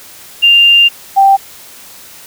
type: tone pair in turn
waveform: sine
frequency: 2794 / 784 Hz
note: F7 / G5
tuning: 0 / 0 cents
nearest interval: octave + minor seventh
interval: 2200 cents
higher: first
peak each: -3 dBFS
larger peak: neither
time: 0.42-0.89 / 1.16-1.37 s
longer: first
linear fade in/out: 20 ms
effects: white hiss -35 dBFS RMS until 2.26 s